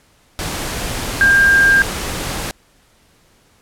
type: tone in noise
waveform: sine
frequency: 1600 Hz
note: G6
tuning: 35 cents sharp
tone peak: -8 dBFS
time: 1.21-1.82 s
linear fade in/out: 0 ms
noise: pink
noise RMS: -23 dBFS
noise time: 0.39-2.51 s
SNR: +12 dB
effects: pink hiss -54 dBFS RMS until 3.61 s + low-pass 12000 Hz 12 dB/octave